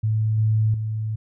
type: tone with level steps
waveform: sine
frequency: 109.1 Hz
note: A2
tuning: 14 cents flat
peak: -18 / -16 / -23 dBFS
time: 0.03-1.16 s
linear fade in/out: 10 ms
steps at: 0.38 / 0.74 s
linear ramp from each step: 2 ms
effects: none